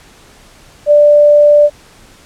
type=tone; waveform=sine; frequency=589 Hz; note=D5; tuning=5 cents sharp; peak=-3 dBFS; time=0.86-1.7 s; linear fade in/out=50 ms; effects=pink hiss -42 dBFS RMS until 2.25 s + low-pass 10000 Hz 12 dB/octave